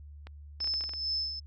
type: clicks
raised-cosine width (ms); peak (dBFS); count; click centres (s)
0.3; -30; 9; 0.27 / 0.604 / 0.644 / 0.674 / 0.739 / 0.809 / 0.839 / 0.893 / 0.936
type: tone with tremolo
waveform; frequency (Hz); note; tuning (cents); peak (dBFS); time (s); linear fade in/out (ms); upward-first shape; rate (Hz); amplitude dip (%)
sine; 5250; E8; -8; -28; 0.6-1.4; 10; sine; 2.3; 60
effects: added 73 Hz sine -45 dBFS peak until 1.46 s